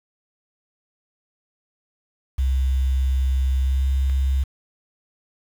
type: tone with pitch glide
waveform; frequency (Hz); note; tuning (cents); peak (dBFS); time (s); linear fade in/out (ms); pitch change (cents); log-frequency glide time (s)
sine; 65.6 to 66.86; C2 to C2; +5 to +38; -17; 2.38-4.44; 10; +33; 3.59-3.86
type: click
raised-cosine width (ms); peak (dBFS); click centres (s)
0.3; -25; 4.098
effects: 7-bit